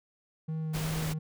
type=tone with vibrato; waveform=triangle; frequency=157.5 Hz; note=D#3; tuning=21 cents sharp; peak=-29 dBFS; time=0.48-1.19 s; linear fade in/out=10 ms; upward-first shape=sine; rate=2.7 Hz; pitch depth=14 cents each way
type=noise; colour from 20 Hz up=pink; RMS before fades=-37 dBFS; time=0.73-1.14 s; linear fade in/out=20 ms
effects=none